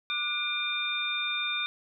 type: tone cluster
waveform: sine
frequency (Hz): 1186 / 1459 / 2390 / 3626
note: D6 / F#6 / D7 / A#7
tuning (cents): +17 / -25 / +30 / -49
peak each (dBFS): -38 / -37 / -32 / -31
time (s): 0.1-1.66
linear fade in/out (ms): 0
effects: none

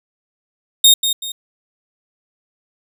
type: tone with echo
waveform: sawtooth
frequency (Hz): 3700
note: A#7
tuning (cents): -14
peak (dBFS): -3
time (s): 0.84-0.94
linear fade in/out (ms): 5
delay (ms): 190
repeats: 2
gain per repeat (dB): -9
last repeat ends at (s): 1.32
effects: none

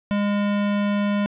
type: tone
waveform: square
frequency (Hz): 204.2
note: G#3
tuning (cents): -29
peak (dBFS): -20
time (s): 0.11-1.26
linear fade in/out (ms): 0
effects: resampled to 8000 Hz + 10-bit

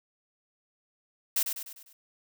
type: noise with echo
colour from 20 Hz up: blue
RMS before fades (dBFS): -26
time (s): 1.36-1.43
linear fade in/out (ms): 5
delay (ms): 100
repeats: 5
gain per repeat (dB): -6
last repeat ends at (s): 1.93
effects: none

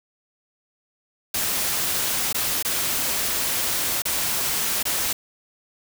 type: noise with dropouts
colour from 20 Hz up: white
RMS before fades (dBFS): -24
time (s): 1.34-5.13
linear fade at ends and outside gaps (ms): 5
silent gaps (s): 2.328-2.344 / 2.627-2.648 / 4.021-4.053 / 4.829-4.853
effects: none

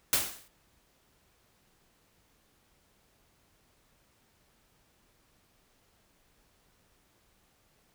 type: noise with exponential decay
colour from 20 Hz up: white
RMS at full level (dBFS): -23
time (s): 0.13-0.48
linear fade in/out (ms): 0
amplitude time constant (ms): 76
effects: pink hiss -68 dBFS RMS until 7.94 s

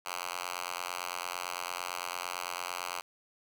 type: tone with high-pass filter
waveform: 5% pulse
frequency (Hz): 88.9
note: F2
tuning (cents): +31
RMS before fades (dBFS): -38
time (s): 0.05-3.02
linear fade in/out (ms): 20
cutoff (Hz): 1200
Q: 1
effects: none

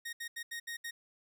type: tone bursts at uneven times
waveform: sawtooth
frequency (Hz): 1864.7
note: A#6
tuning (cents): 0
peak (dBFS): -35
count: 6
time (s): 0.05-0.13 / 0.2-0.28 / 0.36-0.43 / 0.51-0.6 / 0.67-0.77 / 0.84-0.91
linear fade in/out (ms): 10
effects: 12-bit

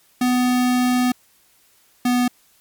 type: tone pair in turn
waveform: square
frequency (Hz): 249.2 / 246.6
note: B3 / B3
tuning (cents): +16 / -2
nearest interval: unison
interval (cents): 18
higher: first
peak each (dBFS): -16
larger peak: neither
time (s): 0.21-1.12 / 2.05-2.28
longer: first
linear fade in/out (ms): 5
effects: white hiss -57 dBFS RMS until 2.6 s + MP3 96 kbps

